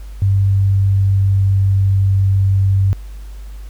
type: tone with pitch glide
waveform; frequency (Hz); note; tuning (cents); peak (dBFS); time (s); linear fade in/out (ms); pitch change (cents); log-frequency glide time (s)
sine; 98 to 96.99; G2 to G2; 0 to -18; -10; 0.22-2.93; 0; -18; 0.34-2.24
effects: added 50 Hz sine -28 dBFS peak until 3.69 s + pink hiss -48 dBFS RMS until 3.69 s

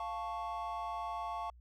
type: chord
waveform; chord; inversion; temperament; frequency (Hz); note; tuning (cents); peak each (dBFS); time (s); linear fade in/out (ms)
triangle; F augmented; none; equal; 698.5 / 880 / 1108.7; F5 / A5 / C#6; 0 / 0 / 0; -39 / -39 / -39; 0-1.5; 2
effects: tanh soft clip ceiling -27 dBFS + added 60 Hz sine -55 dBFS peak until 1.6 s

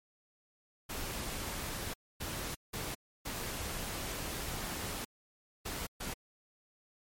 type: noise bursts at uneven times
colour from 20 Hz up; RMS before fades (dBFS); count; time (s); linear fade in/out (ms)
pink; -39; 6; 0.89-1.94 / 2.2-2.55 / 2.73-2.95 / 3.25-5.05 / 5.65-5.87 / 6-6.14; 10
effects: MP3 64 kbps

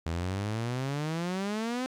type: exponential sweep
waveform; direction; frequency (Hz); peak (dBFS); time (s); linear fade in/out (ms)
sawtooth; up; 79.9 to 261.6; -26; 0.06-1.86; 0
effects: low-pass 8000 Hz 12 dB/octave + 11-bit

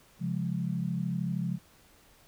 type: chord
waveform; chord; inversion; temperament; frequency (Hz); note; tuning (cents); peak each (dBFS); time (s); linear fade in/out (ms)
sine; Db major; none; equal with one note detuned; 135.58 / 174.61 / 207.7; Db3 / F3 / Ab3; -38 / 0 / 0; -34 / -31 / -36; 0.19-1.59; 50
effects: pink hiss -60 dBFS RMS until 2.27 s

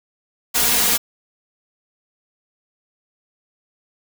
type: noise with comb filter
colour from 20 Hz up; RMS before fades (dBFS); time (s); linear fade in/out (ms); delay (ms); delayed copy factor
white; -17; 0.54-0.98; 20; 4.2; +0.95
effects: none

